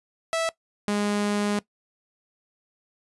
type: tone pair in turn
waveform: sawtooth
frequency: 656 / 206.1 Hz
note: E5 / G#3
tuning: -9 / -13 cents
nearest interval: octave + minor sixth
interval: 2004 cents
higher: first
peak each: -19 / -19 dBFS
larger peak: neither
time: 0.33-0.49 / 0.88-1.59 s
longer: second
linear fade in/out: 0 ms
effects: noise-tail reverb RT60 0.1 s tail -19 dB re dry + resampled to 24000 Hz